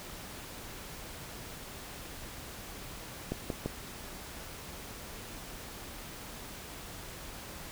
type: clicks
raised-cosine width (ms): 2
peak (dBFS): -19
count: 3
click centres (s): 3.32 / 3.502 / 3.66
effects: pink hiss -45 dBFS RMS until 7.71 s